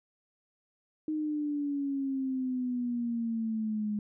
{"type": "exponential sweep", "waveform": "sine", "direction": "down", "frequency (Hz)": [311.1, 207.7], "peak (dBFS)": -29, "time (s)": [1.08, 3.99], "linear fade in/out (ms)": 2, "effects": []}